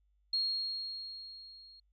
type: tone with level ramp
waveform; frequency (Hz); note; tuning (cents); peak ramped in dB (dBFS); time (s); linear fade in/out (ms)
sine; 4270; C8; +34; -28 to -54; 0.33-1.8; 5
effects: added 50 Hz sine -69 dBFS peak until 1.92 s